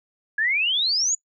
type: exponential sweep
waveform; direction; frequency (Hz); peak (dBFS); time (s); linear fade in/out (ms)
sine; up; 1661.2 to 7040; -19; 0.38-1.15; 5
effects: noise-tail reverb RT60 0.1 s tail -23 dB re dry